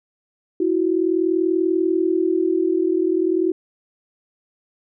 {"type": "tone pair together", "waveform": "sine", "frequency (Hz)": [329.6, 370], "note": ["E4", "F#4"], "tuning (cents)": [0, 0], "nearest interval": "major second", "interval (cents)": 200, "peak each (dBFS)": -19, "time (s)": [0.6, 3.52], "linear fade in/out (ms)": 5, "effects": []}